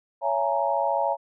sine chord, A# half-diminished seventh, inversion first, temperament just, 559.4 / 671.3 / 839.1 / 932.3 Hz, C#5 / E5 / G#5 / A#5, +16 / +31 / +18 / 0 cents, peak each -27 dBFS, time 0.21-1.17 s, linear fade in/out 50 ms, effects none

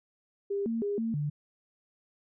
sine tone with pitch steps, 400.3 / 228.5 / 407.2 / 226.6 / 147.3 Hz, G4 / A#3 / G#4 / A#3 / D3, +36 / -34 / -34 / -49 / +6 cents, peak -28 dBFS, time 0.5-1.3 s, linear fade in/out 10 ms, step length 160 ms, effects none

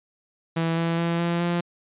sawtooth tone with pitch steps, 164.81 / 166.82 / 168.86 / 170.92 / 173 Hz, E3 / E3 / E3 / F3 / F3, 0 / +21 / +42 / -37 / -16 cents, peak -18 dBFS, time 0.56-1.61 s, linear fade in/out 10 ms, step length 210 ms, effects resampled to 8000 Hz

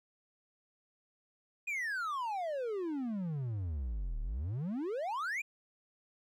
triangle exponential two-way sweep, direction down then up, 2503 to 35.46 to 2503 Hz, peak -32 dBFS, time 1.67-5.42 s, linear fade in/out 10 ms, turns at 4.2 s, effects none

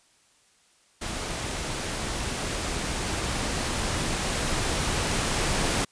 pink noise with level ramp, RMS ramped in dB -32 to -25 dBFS, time 1.01-5.85 s, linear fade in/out 10 ms, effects white hiss -62 dBFS RMS until 5.91 s + resampled to 22050 Hz

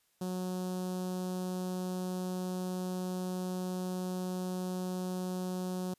sawtooth tone with notch filter, 183.2 Hz, F#3, 17 cents flat, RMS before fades -36 dBFS, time 0.21-5.94 s, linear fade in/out 5 ms, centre 2100 Hz, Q 0.52, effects white hiss -73 dBFS RMS until 5.98 s + resampled to 32000 Hz

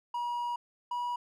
triangle tone pair in turn, 960 / 969.5 Hz, B5 / B5, -49 / -32 cents, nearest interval unison, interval 17 cents, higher second, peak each -29 / -29 dBFS, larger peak neither, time 0.14-0.56 / 0.91-1.16 s, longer first, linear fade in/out 5 ms, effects none

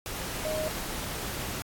sine tone in noise, 622.3 Hz, D#5, in tune, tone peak -29 dBFS, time 0.45-0.68 s, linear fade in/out 0 ms, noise pink, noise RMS -35 dBFS, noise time 0.06-1.62 s, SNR +3 dB, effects AAC 64 kbps

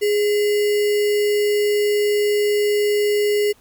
sine tone with sample-and-hold, 415.3 Hz, G#4, in tune, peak -15 dBFS, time 0.01-3.53 s, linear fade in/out 20 ms, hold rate 2450 Hz, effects pink hiss -55 dBFS RMS until 3.6 s

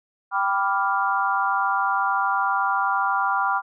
sine chord, G dominant seventh, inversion none, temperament equal, 784 / 987.8 / 1174.7 / 1396.9 Hz, G5 / B5 / D6 / F6, 0 / 0 / 0 / 0 cents, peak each -25 dBFS, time 0.31-3.62 s, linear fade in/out 50 ms, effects none

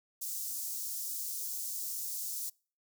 white high-pass noise, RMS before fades -38 dBFS, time 0.21-2.5 s, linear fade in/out 10 ms, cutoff 5500 Hz, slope 24 dB/octave, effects noise-tail reverb RT60 0.4 s tail -26 dB re dry

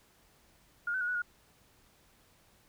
sine tone with pitch steps, 1421 / 1519 / 1440 / 1477 / 1433 Hz, F6 / F#6 / F#6 / F#6 / F6, +30 / +45 / -47 / -3 / +44 cents, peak -30 dBFS, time 0.87-1.22 s, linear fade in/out 5 ms, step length 70 ms, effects pink hiss -65 dBFS RMS until 2.68 s

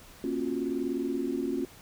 sine chord, Gb major seventh, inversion first, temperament equal with one note detuned, 233.1 / 272.6 / 349.2 / 370 Hz, Bb3 / Db4 / F4 / Gb4, 0 / -29 / 0 / 0 cents, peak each -36 / -31 / -33 / -37 dBFS, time 0.24-1.65 s, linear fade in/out 2 ms, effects pink hiss -52 dBFS RMS until 1.81 s

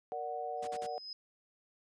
sine chord, Bb augmented, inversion none, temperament equal, 466.2 / 587.3 / 740 Hz, Bb4 / D5 / F#5, 0 / 0 / 0 cents, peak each -42 / -43 / -38 dBFS, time 0.12-0.98 s, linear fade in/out 0 ms
sine tone with exponential growth, 5060 Hz, D#8, 28 cents sharp, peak -39 dBFS, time 0.57-1.13 s, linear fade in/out 2 ms, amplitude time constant 120 ms
pink noise bursts, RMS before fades -47 dBFS, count 3, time 0.62-0.869 s, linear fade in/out 10 ms, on 55 ms, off 42 ms
effects high-pass 150 Hz 12 dB/octave + resampled to 22050 Hz

